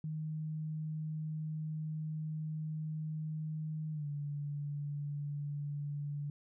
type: tone with pitch glide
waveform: sine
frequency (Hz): 155.5 to 145.09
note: D#3 to D3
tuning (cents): -1 to -21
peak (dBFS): -36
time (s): 0.04-6.3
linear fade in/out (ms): 2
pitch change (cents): -120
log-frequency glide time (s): 3.92-4.07
effects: none